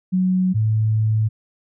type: tone pair in turn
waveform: sine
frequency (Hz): 185 / 109.18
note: F#3 / A2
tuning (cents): 0 / -13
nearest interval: major sixth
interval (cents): 913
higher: first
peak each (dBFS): -15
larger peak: neither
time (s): 0.12-0.54 / 0.54-1.29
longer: second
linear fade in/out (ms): 20
effects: none